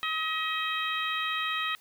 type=harmonic tone; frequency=635 Hz; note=D#5; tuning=35 cents sharp; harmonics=2 / 3 / 4 / 5 / 6; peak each=-32 / -34 / -35 / -36 / -37 dBFS; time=0.03-1.75 s; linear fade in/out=0 ms; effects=white hiss -59 dBFS RMS until 1.8 s